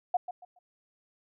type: tone with echo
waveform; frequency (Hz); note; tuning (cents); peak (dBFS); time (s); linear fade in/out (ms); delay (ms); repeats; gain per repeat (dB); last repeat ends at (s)
sine; 721; F#5; -45; -22; 0.14-0.17; 5; 140; 3; -12; 0.59
effects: none